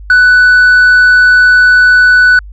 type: tone with tanh clipping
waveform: triangle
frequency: 1489 Hz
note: F#6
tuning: 11 cents sharp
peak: -3 dBFS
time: 0.1-2.39 s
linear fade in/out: 2 ms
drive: 7 dB
effects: added 50 Hz sine -26 dBFS peak until 2.52 s